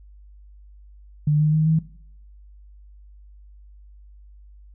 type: tone with pitch steps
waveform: sine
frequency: 149.5 / 152.73 / 156.03 / 159.4 Hz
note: D3 / D#3 / D#3 / D#3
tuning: +31 / -32 / +5 / +42 cents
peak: -15 dBFS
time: 1.27-1.79 s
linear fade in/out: 5 ms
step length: 130 ms
effects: noise-tail reverb RT60 0.6 s tail -18 dB re dry + added 50 Hz sine -44 dBFS peak until 4.74 s